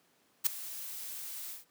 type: noise with ADSR envelope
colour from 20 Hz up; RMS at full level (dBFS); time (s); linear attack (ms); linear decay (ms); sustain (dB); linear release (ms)
blue; -24; 0.44-1.65; 26; 4; -18; 150
effects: pink hiss -69 dBFS RMS until 1.7 s + high-pass 200 Hz 12 dB/octave